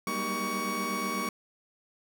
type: tone cluster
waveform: 30% pulse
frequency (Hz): 192.4 / 200.5 / 238.5 / 310.5 / 1125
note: G3 / G3 / A#3 / D#4 / C#6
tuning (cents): -32 / +39 / +40 / -3 / +25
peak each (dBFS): -38 / -35 / -35 / -38 / -29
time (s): 0.07-1.29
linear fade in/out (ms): 2
effects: none